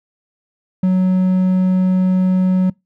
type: tone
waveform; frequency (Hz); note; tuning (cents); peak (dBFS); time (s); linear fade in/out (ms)
triangle; 185.3; F#3; +3; -9; 0.83-2.7; 5
effects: noise-tail reverb RT60 0.2 s tail -25 dB re dry